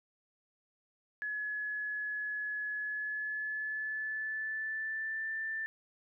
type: tone with pitch glide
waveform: sine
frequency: 1698 to 1775.2 Hz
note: G#6 to A6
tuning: +38 to +15 cents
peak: -34 dBFS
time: 1.22-5.66 s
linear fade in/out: 0 ms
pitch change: +77 cents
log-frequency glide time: 2.76-5.31 s
effects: none